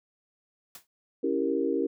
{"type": "noise with exponential decay", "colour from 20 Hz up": "white", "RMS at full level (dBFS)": -41, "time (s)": [0.75, 0.87], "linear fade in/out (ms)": 2, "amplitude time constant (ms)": 25}
{"type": "chord", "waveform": "sine", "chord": "C# diminished seventh", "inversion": "none", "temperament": "equal", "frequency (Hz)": [277.2, 329.6, 392, 466.2], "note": ["C#4", "E4", "G4", "Bb4"], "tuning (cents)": [0, 0, 0, 0], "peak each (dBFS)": -30, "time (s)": [1.23, 1.87], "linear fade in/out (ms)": 10}
{"effects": []}